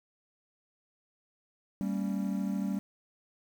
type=chord; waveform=triangle; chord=G diminished; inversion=none; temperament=equal with one note detuned; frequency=196 / 229.2 / 277.2 Hz; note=G3 / Bb3 / Db4; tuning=0 / -29 / 0 cents; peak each=-29 / -35 / -35 dBFS; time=1.81-2.79 s; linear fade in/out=0 ms; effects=9-bit